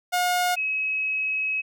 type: tone pair in turn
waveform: sawtooth / sine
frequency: 718 / 2559 Hz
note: F5 / D#7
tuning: +48 / +48 cents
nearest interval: octave + minor seventh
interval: 2200 cents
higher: second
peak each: -17 / -23 dBFS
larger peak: first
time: 0.12-0.56 / 0.56-1.62 s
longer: second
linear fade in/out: 20 ms
effects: none